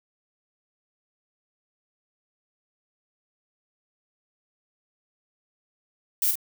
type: noise with echo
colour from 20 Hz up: violet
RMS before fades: -23 dBFS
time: 6.22-6.31 s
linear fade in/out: 2 ms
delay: 45 ms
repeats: 1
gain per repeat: -5 dB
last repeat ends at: 6.355 s
effects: none